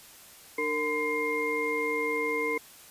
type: tone cluster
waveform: sine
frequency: 300.9 / 457.9 / 1021 / 2123 Hz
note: D4 / A#4 / C6 / C7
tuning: +42 / -31 / -43 / +25 cents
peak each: -36 / -30 / -35 / -30 dBFS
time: 0.58-2.58 s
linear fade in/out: 5 ms
effects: white hiss -51 dBFS RMS until 2.9 s + resampled to 32000 Hz